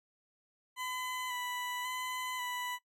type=tone with vibrato; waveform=20% pulse; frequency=1000 Hz; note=B5; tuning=21 cents sharp; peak=-31 dBFS; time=0.76-2.79 s; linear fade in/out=50 ms; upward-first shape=square; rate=0.92 Hz; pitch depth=20 cents each way; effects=noise-tail reverb RT60 0.1 s tail -20 dB re dry + MP3 64 kbps